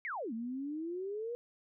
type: exponential two-way sweep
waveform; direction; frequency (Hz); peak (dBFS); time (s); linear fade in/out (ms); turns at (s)
sine; down then up; 2278 to 220 to 487.4; -36; 0.05-1.35; 0; 0.33
effects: none